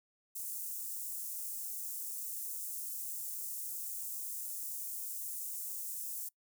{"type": "high-pass noise", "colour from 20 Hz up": "white", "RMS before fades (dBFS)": -41, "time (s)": [0.35, 6.29], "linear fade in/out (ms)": 10, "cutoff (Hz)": 7400, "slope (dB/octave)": 24, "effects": ["noise-tail reverb RT60 0.1 s tail -23 dB re dry"]}